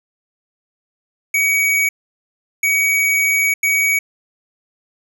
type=tone bursts at uneven times; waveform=square; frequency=2259 Hz; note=C#7; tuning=32 cents sharp; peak=-14 dBFS; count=3; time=1.34-1.89 / 2.63-3.54 / 3.63-3.99 s; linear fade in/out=5 ms; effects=none